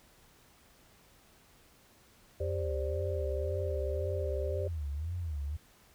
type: tone with vibrato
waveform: sine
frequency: 79.3 Hz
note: D#2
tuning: 33 cents sharp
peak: -33 dBFS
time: 2.4-5.57 s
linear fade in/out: 10 ms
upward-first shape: sine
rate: 1.9 Hz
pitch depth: 200 cents each way
type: chord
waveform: sine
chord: G suspended fourth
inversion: none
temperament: equal with one note detuned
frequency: 394.7 / 523.3 / 587.3 Hz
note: G4 / C5 / D5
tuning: +12 / 0 / 0 cents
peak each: -38 dBFS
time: 2.4-4.68 s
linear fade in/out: 5 ms
effects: pink hiss -62 dBFS RMS until 5.94 s